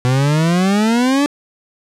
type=exponential sweep; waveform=40% pulse; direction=up; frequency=123.47 to 293.7 Hz; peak=-11 dBFS; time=0.05-1.26 s; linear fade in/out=0 ms; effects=low-pass 9000 Hz 12 dB/octave